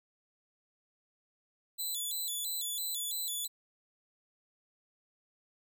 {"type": "tone with vibrato", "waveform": "5% pulse", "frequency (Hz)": 3718, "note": "A#7", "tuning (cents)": -5, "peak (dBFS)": -27, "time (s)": [1.78, 3.48], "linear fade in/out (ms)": 20, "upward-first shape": "square", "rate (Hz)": 3, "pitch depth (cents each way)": 130, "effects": []}